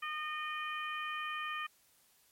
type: harmonic tone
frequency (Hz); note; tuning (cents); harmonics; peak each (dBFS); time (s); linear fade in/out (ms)
612; D#5; -29; 2 / 3 / 4 / 5; -39 / -42 / -43 / -46; 0.02-1.67; 10
effects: white hiss -68 dBFS RMS until 2.31 s + MP3 64 kbps